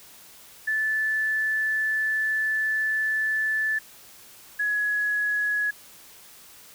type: tone pair in turn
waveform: sine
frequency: 1747 / 1682.4 Hz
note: A6 / G#6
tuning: -13 / +22 cents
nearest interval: minor second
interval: 65 cents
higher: first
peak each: -22 dBFS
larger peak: neither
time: 0.67-3.79 / 4.59-5.71 s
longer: first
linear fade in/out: 10 ms
effects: white hiss -49 dBFS RMS until 6.74 s